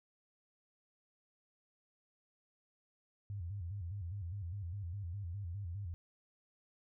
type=tone with vibrato; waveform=sine; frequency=93 Hz; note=F#2; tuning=9 cents sharp; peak=-39 dBFS; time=3.3-5.94 s; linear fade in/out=0 ms; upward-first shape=square; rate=4.9 Hz; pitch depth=150 cents each way; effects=none